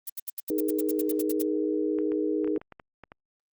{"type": "noise bursts", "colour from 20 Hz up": "violet", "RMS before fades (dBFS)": -32, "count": 14, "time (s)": [0.07, 1.422], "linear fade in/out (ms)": 5, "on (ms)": 26, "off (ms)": 76}
{"type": "chord", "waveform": "sine", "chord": "D# suspended fourth", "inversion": "none", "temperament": "equal with one note detuned", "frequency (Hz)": [311.1, 415.3, 473.2], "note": ["D#4", "G#4", "A#4"], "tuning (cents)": [0, 0, 26], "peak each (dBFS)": [-27, -29, -32], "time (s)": [0.5, 2.58], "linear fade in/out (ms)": 2}
{"type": "clicks", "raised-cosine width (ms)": 0.5, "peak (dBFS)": -29, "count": 10, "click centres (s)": [1.987, 2.119, 2.445, 2.476, 2.562, 2.615, 2.723, 2.798, 3.037, 3.119]}
{"effects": ["Opus 24 kbps"]}